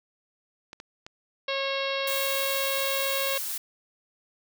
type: clicks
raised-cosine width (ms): 0.2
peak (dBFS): -24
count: 5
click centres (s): 0.731 / 0.801 / 1.065 / 2.144 / 2.431
type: harmonic tone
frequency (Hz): 546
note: C#5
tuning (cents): -26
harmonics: 1 / 2 / 3 / 4 / 5 / 6 / 7 / 8 / 9 / 10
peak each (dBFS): -30 / -35 / -38 / -36 / -35 / -37 / -36 / -40 / -47 / -47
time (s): 1.48-3.38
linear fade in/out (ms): 5
type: noise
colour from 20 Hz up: blue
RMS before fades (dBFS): -32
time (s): 2.07-3.58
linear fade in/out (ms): 5
effects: none